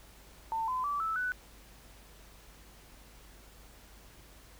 sine tone with pitch steps, 897 / 1018.5 / 1156.6 / 1313.3 / 1491.2 Hz, A5 / C6 / D6 / E6 / F#6, +33 / -47 / -27 / -7 / +13 cents, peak -30 dBFS, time 0.52-1.32 s, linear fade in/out 0 ms, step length 160 ms, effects added 50 Hz sine -56 dBFS peak until 4.59 s + pink hiss -57 dBFS RMS until 4.59 s

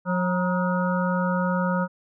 harmonic tone with a mistuned harmonic, 180.2 Hz, F#3, 45 cents flat, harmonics 1 / 3 / 5 / 7 / 8, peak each -23 / -28 / -30 / -31 / -32 dBFS, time 0.05-1.88 s, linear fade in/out 50 ms, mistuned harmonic 5, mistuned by +76 cents, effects none

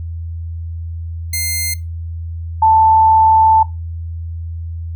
5% pulse / sine tone pair in turn, 2100 / 882.9 Hz, C7 / A5, +6 / +6 cents, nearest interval octave + minor third, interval 1500 cents, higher first, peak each -7 dBFS, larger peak neither, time 1.33-1.74 / 2.62-3.63 s, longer second, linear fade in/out 5 ms, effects noise-tail reverb RT60 0.2 s tail -17 dB re dry + added 83 Hz sine -22 dBFS peak until 4.95 s

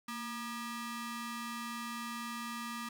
sawtooth ring-modulated tone, 720 Hz, F#5, 47 cents flat, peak -32 dBFS, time 0.08-2.89 s, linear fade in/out 5 ms, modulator 489 Hz, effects none

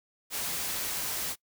white noise, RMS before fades -33 dBFS, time 0.3-1.36 s, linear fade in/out 50 ms, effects noise-tail reverb RT60 0.1 s tail -22 dB re dry

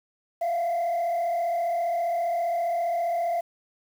sine tone with frequency modulation, 687 Hz, F5, 29 cents flat, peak -21 dBFS, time 0.41-3.41 s, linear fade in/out 10 ms, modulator 35 Hz, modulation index 0.62, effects tanh soft clip ceiling -22 dBFS + 8-bit

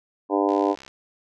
harmonic tone, 100 Hz, G2, 35 cents sharp, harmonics 3 / 4 / 5 / 6 / 7 / 8 / 9 / 10, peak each -23 / -24 / -27 / -28 / -28 / -30 / -30 / -30 dBFS, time 0.29-0.76 s, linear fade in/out 50 ms
click train, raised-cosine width 0.2 ms, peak -25 dBFS, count 27, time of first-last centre 0.49-0.879 s, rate 66.8 Hz
effects none

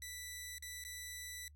10% pulse tone with dropouts, 1975.5 Hz, B6, in tune, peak -36 dBFS, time 0.02-1.48 s, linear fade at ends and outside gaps 1 ms, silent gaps 0.583-0.624 / 0.839-0.849 s, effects noise-tail reverb RT60 0.1 s tail -25 dB re dry + added 74 Hz sine -57 dBFS peak until 1.55 s

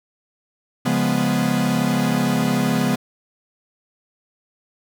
45% pulse chord, C# dominant seventh, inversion none, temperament equal, 138.59 / 174.61 / 207.7 / 246.9 Hz, C#3 / E#3 / G#3 / B3, 0 / 0 / 0 / 0 cents, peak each -25 / -24 / -23 / -21 dBFS, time 0.85-2.96 s, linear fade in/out 10 ms, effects none

